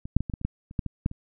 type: clicks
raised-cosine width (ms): 5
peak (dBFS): -23 / -6 / -15 / -19 / -18 / -25 / -13 / -30 / -13 / -18 / -11 / -25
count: 12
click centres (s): 0.055 / 0.166 / 0.206 / 0.298 / 0.338 / 0.414 / 0.45 / 0.711 / 0.792 / 0.863 / 1.061 / 1.114
effects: none